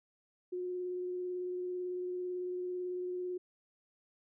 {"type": "tone with vibrato", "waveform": "sine", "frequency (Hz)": 361.4, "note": "F#4", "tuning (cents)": -41, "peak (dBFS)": -35, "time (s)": [0.52, 3.38], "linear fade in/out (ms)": 10, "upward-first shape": "sine", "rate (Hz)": 18, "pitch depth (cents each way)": 12, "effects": []}